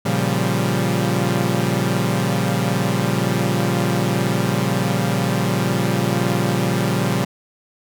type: chord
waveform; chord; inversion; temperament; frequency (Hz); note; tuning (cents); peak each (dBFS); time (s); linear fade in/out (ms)
sawtooth; G half-diminished seventh; first; equal; 116.54 / 138.59 / 174.61 / 196; Bb2 / Db3 / F3 / G3; 0 / 0 / 0 / 0; -19; 0.05-7.25; 10
effects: none

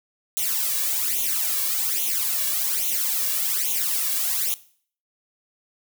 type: noise with flanger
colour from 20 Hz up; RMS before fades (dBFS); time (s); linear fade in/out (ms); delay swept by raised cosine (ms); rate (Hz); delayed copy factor
blue; -24; 0.37-4.54; 0; 0.3 to 1.8; 1.2; +0.85
effects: noise-tail reverb RT60 0.5 s tail -18 dB re dry

